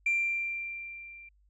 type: tone with level ramp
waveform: sine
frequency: 2366 Hz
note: D7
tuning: 12 cents sharp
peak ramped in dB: -22 to -47 dBFS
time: 0.06-1.29 s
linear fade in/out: 5 ms
effects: tanh soft clip ceiling -21 dBFS + added 50 Hz sine -62 dBFS peak until 1.49 s